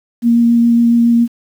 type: tone with vibrato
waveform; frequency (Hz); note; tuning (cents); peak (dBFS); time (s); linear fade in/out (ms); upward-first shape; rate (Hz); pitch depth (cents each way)
sine; 234.7; A#3; +12; -7; 0.22-1.28; 50; sine; 7.2; 10
effects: 7-bit